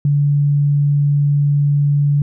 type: tone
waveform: sine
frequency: 144.1 Hz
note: D3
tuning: 33 cents flat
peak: -11 dBFS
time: 0.05-2.22 s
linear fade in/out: 2 ms
effects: none